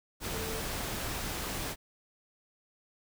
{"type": "tone in noise", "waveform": "sine", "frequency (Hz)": 444.6, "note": "A4", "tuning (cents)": 18, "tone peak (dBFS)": -39, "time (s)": [0.31, 0.63], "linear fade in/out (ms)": 50, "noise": "pink", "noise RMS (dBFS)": -36, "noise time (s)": [0.2, 1.76], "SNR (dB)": -6, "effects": []}